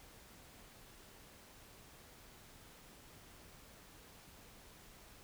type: silence
effects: pink hiss -59 dBFS RMS until 5.23 s

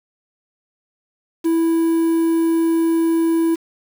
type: tone with quantisation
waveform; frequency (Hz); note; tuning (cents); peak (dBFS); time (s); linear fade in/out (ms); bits
triangle; 329.6; E4; 0; -12; 1.44-3.56; 20; 6
effects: none

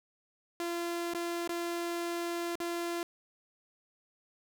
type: tone with dropouts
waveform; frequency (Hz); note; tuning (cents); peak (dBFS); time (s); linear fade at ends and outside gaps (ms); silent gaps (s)
sawtooth; 342.8; F4; -32; -29; 0.6-3.03; 1; 1.136-1.147 / 1.476-1.492 / 2.555-2.602
effects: none

